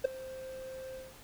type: tone with ADSR envelope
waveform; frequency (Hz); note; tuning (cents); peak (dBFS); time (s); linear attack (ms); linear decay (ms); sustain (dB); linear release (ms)
triangle; 523.3; C5; 0; -18; 0.04-1.15; 11; 7; -21; 200
effects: pink hiss -54 dBFS RMS until 1.23 s